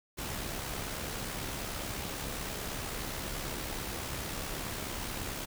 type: noise with amplitude modulation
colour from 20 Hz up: pink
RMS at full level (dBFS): -36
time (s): 0.17-5.46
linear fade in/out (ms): 20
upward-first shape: sine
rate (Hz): 69.2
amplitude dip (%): 40
effects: none